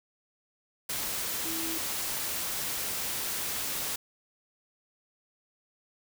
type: tone in noise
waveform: sine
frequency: 325.1 Hz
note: E4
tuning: 24 cents flat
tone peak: -37 dBFS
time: 1.45-1.78 s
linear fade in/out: 5 ms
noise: white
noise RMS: -33 dBFS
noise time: 0.89-3.96 s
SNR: -7 dB
effects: none